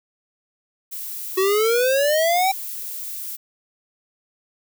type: noise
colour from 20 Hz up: violet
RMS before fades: -31 dBFS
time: 0.91-3.37 s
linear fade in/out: 20 ms
type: exponential sweep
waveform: square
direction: up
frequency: 371.3 to 784 Hz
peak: -17 dBFS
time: 1.37-2.52 s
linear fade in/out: 10 ms
effects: none